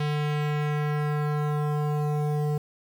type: tone with low-pass filter sweep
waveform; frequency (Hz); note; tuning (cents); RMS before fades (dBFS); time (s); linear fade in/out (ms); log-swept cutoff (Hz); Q
square; 149; D3; +25; -26; 0-2.58; 5; 3600 to 610; 1.3
effects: 8-bit